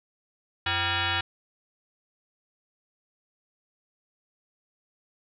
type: tone with frequency modulation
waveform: sine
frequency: 773 Hz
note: G5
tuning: 24 cents flat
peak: -24 dBFS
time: 0.66-1.21 s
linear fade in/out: 5 ms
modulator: 432 Hz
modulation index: 6.6
effects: none